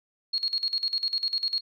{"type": "tone with tremolo", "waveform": "sine", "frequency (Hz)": 4300, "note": "C8", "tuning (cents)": 47, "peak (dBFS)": -23, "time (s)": [0.33, 1.61], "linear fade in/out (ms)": 10, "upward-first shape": "square", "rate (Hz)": 10, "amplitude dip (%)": 80, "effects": []}